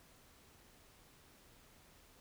silence, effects pink hiss -64 dBFS RMS until 2.2 s

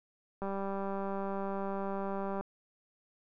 click train, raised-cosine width 1 ms, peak -24 dBFS, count 391, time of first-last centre 0.42-2.41 s, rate 196 Hz, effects none

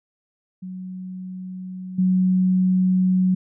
sine tone with level steps, 185 Hz, F#3, in tune, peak -30 / -15 dBFS, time 0.62-3.35 s, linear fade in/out 10 ms, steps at 1.98 s, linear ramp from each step 10 ms, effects none

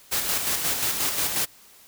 white noise with tremolo, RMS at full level -24 dBFS, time 0.11-1.46 s, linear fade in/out 20 ms, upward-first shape square, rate 5.6 Hz, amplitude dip 40%, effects white hiss -52 dBFS RMS until 1.87 s

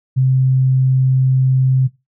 sine tone, 130.81 Hz, C3, in tune, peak -10 dBFS, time 0.16-1.88 s, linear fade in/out 20 ms, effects noise-tail reverb RT60 0.2 s tail -17 dB re dry

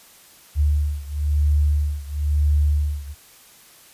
sine beating tone pair, 73.42 / 74.42 Hz, D2 / D2, 0 / +24 cents, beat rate 1 Hz, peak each -19 / -21 dBFS, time 0.55-3.15 s, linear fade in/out 50 ms, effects white hiss -49 dBFS RMS until 3.93 s + resampled to 32000 Hz

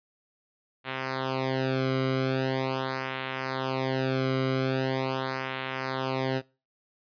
sawtooth tone with flanger, 131.8 Hz, C3, 13 cents sharp, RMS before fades -29 dBFS, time 0.84-6.42 s, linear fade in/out 50 ms, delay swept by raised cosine 0.2 to 1.15 ms, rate 0.42 Hz, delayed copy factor -0.95, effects noise-tail reverb RT60 0.3 s tail -22 dB re dry + resampled to 11025 Hz

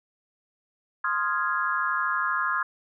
sine chord, F minor seventh, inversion second, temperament equal, 1046.5 / 1244.5 / 1396.9 / 1661.2 Hz, C6 / Eb6 / F6 / Ab6, 0 / 0 / 0 / 0 cents, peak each -29 dBFS, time 1.04-2.63 s, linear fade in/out 5 ms, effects none

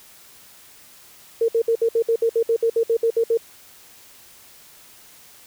sine tone bursts, 458.5 Hz, A#4, 29 cents flat, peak -15 dBFS, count 15, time 1.41-3.374 s, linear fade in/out 5 ms, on 74 ms, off 61 ms, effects white hiss -48 dBFS RMS until 5.46 s

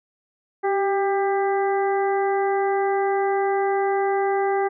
harmonic tone with a mistuned harmonic, 397.4 Hz, G4, 24 cents sharp, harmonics 1 / 2 / 3 / 4 / 5, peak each -21 / -23 / -33 / -34 / -34 dBFS, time 0.63-4.69 s, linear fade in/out 20 ms, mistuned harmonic 1, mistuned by -33 cents, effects none

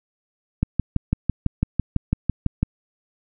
click train, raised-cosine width 5 ms, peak -6 dBFS, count 13, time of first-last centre 0.63-2.63 s, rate 6 Hz, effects none

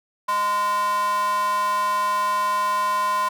square tone with high-pass filter, 206 Hz, G#3, 14 cents flat, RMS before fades -22 dBFS, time 0.28-3.29 s, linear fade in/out 10 ms, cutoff 970 Hz, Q 7.8, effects none

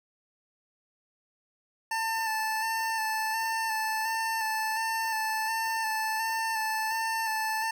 25% pulse tone with vibrato, 887 Hz, A5, 14 cents sharp, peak -24 dBFS, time 1.91-7.71 s, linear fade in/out 5 ms, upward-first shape square, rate 1.4 Hz, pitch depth 20 cents each way, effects none

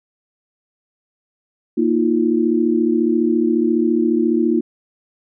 sine chord, Bb suspended fourth, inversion none, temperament equal with one note detuned, 233.1 / 314.7 / 349.2 Hz, Bb3 / Eb4 / F4, 0 / +20 / 0 cents, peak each -18 dBFS, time 1.77-4.61 s, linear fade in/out 10 ms, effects none

